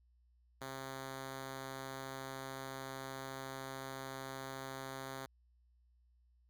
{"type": "tone", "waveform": "5% pulse", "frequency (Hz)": 133.6, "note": "C3", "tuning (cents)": 36, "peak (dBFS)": -32, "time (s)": [0.61, 5.26], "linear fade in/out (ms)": 5, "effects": ["added 60 Hz sine -67 dBFS peak until 6.49 s"]}